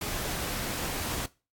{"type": "noise", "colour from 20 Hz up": "pink", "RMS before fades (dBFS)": -33, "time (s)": [0.01, 1.26], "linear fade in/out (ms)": 5, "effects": ["noise-tail reverb RT60 0.3 s tail -20 dB re dry", "AAC 64 kbps"]}